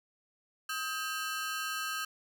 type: ring-modulated tone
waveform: sawtooth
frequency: 1429 Hz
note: F6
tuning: 39 cents sharp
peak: -27 dBFS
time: 0.69-2.05 s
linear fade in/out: 5 ms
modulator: 159 Hz
effects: none